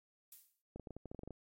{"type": "noise with exponential decay", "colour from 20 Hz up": "violet", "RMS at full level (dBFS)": -50, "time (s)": [0.32, 0.62], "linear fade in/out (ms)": 2, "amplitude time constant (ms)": 65}
{"type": "clicks", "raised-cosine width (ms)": 2, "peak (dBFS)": -34, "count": 12, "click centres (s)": [0.76, 0.797, 0.872, 0.907, 0.966, 1.057, 1.115, 1.147, 1.192, 1.234, 1.276, 1.307]}
{"effects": ["AAC 48 kbps"]}